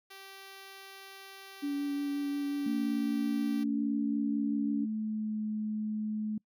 5% pulse tone, 389 Hz, G4, 13 cents flat, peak -36 dBFS, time 0.1-3.64 s, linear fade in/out 10 ms
sine tone with vibrato, 285.3 Hz, C#4, 50 cents sharp, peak -30 dBFS, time 1.62-4.86 s, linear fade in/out 20 ms, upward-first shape sine, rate 5.6 Hz, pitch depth 11 cents each way
sine tone with pitch glide, 226.7 to 214.2 Hz, A#3 to A3, -48 to -46 cents, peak -31 dBFS, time 2.66-6.38 s, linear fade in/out 5 ms, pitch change -98 cents, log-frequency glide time 3.17-5.45 s
effects noise-tail reverb RT60 0.1 s tail -26 dB re dry

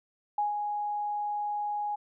sine tone with ADSR envelope, 830 Hz, G#5, 1 cent flat, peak -24 dBFS, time 0.38-1.96 s, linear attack 4 ms, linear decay 140 ms, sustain -5 dB, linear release 13 ms, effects none

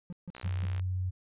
triangle tone bursts, 176.2 Hz, F3, 16 cents sharp, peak -35 dBFS, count 4, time 0.1-0.654 s, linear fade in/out 0 ms, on 26 ms, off 150 ms
click train, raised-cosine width 0.3 ms, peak -29 dBFS, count 29, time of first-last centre 0.35-0.796 s, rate 62.8 Hz
sine tone with vibrato, 92.2 Hz, F#2, 6 cents flat, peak -29 dBFS, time 0.43-1.11 s, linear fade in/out 20 ms, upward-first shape triangle, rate 15 Hz, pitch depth 9 cents each way
effects resampled to 8000 Hz

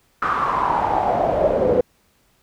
brown noise with band-pass filter sweep, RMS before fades -19 dBFS, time 0.22-1.81 s, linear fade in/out 5 ms, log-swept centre 1300 to 470 Hz, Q 6.7, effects pink hiss -61 dBFS RMS until 2.42 s

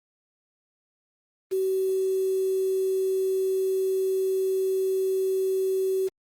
sine tone with quantisation, 380 Hz, F#4, 46 cents sharp, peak -22 dBFS, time 1.51-6.09 s, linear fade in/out 20 ms, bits 7, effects Opus 32 kbps

